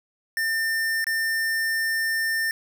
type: tone with dropouts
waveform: square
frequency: 1800 Hz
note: A6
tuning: 39 cents sharp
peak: -23 dBFS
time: 0.37-2.51 s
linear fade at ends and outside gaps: 1 ms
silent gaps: 1.043-1.068 s
effects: none